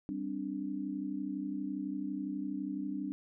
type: chord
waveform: sine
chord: G suspended fourth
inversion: none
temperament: equal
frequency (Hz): 196 / 261.6 / 293.7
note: G3 / C4 / D4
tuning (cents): 0 / 0 / 0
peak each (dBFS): -40 / -40 / -37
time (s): 0.09-3.12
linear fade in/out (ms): 0
effects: none